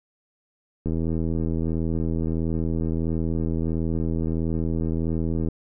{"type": "click train", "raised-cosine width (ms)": 3, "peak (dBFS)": -14, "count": 378, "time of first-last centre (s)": [0.86, 5.486], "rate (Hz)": 81.5, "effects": []}